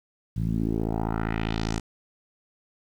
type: tone with low-pass filter sweep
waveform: 10% pulse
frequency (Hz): 55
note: A1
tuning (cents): 0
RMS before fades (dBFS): -27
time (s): 0.36-1.8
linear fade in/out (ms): 10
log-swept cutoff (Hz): 130 to 8000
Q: 2
effects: 9-bit